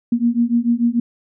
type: beating tone pair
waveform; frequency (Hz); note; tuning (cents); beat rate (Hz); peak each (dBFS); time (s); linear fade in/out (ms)
sine; 233.1 / 239.9; A#3 / A#3; 0 / +50; 6.8; -17; 0.12-1; 5
effects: none